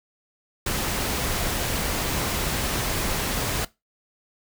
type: noise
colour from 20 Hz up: pink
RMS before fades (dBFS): -26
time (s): 0.66-3.65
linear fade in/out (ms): 5
effects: noise-tail reverb RT60 0.2 s tail -19 dB re dry